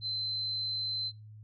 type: tone with amplitude modulation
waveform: sine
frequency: 4075 Hz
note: C8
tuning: 47 cents flat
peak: -31 dBFS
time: 0.01-1.12 s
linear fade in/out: 50 ms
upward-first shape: sine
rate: 142 Hz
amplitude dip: 25%
effects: noise-tail reverb RT60 0.2 s tail -17 dB re dry + added 107 Hz sine -47 dBFS peak until 1.43 s